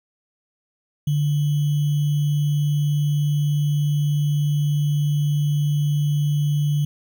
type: tone with sample-and-hold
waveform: sine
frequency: 146.7 Hz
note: D3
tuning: 2 cents flat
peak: -17 dBFS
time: 1.07-6.85 s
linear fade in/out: 5 ms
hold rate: 3150 Hz
effects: none